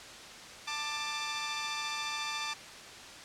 10% pulse tone pair together, 885.2 / 1185 Hz, A5 / D6, +10 / +15 cents, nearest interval perfect fourth, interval 505 cents, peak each -29 / -27 dBFS, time 0.67-2.54 s, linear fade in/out 10 ms, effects white hiss -47 dBFS RMS until 3.24 s + low-pass 6000 Hz 12 dB/octave

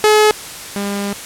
sawtooth tone pair in turn, 426.2 / 201.1 Hz, G#4 / G3, +45 / +44 cents, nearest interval octave + minor second, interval 1301 cents, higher first, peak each -4 / -15 dBFS, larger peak first, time 0.04-0.31 / 0.76-1.13 s, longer second, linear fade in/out 0 ms, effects white hiss -30 dBFS RMS until 1.25 s + low-pass 11000 Hz 12 dB/octave

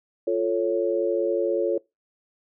sine chord, F augmented, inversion none, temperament equal, 349.2 / 440 / 554.4 Hz, F4 / A4 / C#5, 0 / 0 / 0 cents, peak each -25 dBFS, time 0.27-1.78 s, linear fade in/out 5 ms, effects noise-tail reverb RT60 0.2 s tail -22 dB re dry

